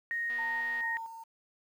sine tone, 1864.7 Hz, A#6, in tune, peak -30 dBFS, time 0.11-0.97 s, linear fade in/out 0 ms
click train, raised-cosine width 0.2 ms, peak -32 dBFS, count 125, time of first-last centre 0.3-0.808 s, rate 244 Hz
sine tone with tremolo, 908 Hz, A#5, 46 cents flat, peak -37 dBFS, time 0.38-1.24 s, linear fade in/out 10 ms, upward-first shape square, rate 2.2 Hz, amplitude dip 50%
effects low-pass 3000 Hz 12 dB/octave + 10-bit

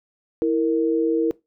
sine tone pair together, 327.6 / 463.2 Hz, E4 / A#4, -11 / -11 cents, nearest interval tritone, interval 600 cents, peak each -20 dBFS, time 0.42-1.31 s, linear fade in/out 0 ms, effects noise-tail reverb RT60 0.2 s tail -20 dB re dry

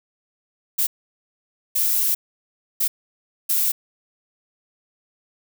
violet noise bursts at uneven times, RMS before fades -20 dBFS, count 4, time 0.78-0.87 / 1.75-2.15 / 2.8-2.88 / 3.49-3.72 s, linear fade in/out 10 ms, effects none

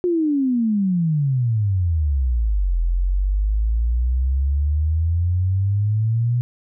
sine exponential two-way sweep, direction down then up, 363.6 to 41.95 to 123 Hz, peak -16 dBFS, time 0.04-6.41 s, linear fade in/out 0 ms, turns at 2.79 s, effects none

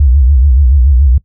sine tone with vibrato, 66.5 Hz, C2, 29 cents sharp, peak -4 dBFS, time 0-1.18 s, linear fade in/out 5 ms, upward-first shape sine, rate 7 Hz, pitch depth 180 cents each way, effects noise-tail reverb RT60 0.1 s tail -19 dB re dry

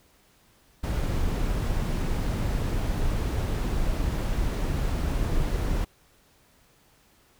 brown noise, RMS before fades -26 dBFS, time 0.83-5.85 s, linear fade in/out 10 ms, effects pink hiss -61 dBFS RMS until 7.39 s

